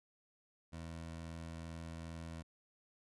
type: tone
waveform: 20% pulse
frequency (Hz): 82.41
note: E2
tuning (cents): 0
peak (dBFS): -40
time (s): 0.72-2.43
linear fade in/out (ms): 20
effects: resampled to 24000 Hz